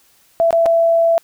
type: tone with dropouts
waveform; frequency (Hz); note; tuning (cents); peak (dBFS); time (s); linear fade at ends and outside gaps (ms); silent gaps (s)
sine; 667; E5; +20; -10; 0.4-1.18; 0; 0.507-0.528 / 0.658-0.662
effects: white hiss -54 dBFS RMS until 1.23 s